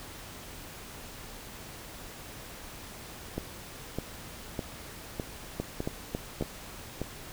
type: two click trains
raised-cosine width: 2 ms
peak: -17 / -18 dBFS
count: 4 / 7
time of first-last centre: 5.6-6.424 / 3.38-7.016 s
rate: 3.64 / 1.65 Hz
effects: pink hiss -45 dBFS RMS until 7.32 s